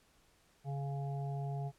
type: harmonic tone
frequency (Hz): 139.5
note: C#3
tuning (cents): +11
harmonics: 1 / 3 / 5 / 6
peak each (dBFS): -36 / -49 / -46 / -53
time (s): 0.64-1.72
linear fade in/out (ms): 50
effects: pink hiss -69 dBFS RMS until 1.78 s + low-pass 12000 Hz 12 dB/octave